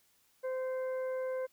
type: harmonic tone with a mistuned harmonic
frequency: 517 Hz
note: C5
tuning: 21 cents flat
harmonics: 1 / 2 / 3 / 4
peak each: -33 / -48 / -50 / -55 dBFS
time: 0.43-1.47 s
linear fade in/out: 20 ms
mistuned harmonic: 4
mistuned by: +17 cents
effects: white hiss -70 dBFS RMS until 1.52 s